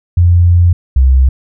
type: tone pair in turn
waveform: sine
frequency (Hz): 87.31 / 65.41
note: F2 / C2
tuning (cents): 0 / 0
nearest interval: perfect fourth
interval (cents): 500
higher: first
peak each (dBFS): -4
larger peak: neither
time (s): 0.17-0.73 / 0.96-1.29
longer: first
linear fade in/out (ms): 5
effects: none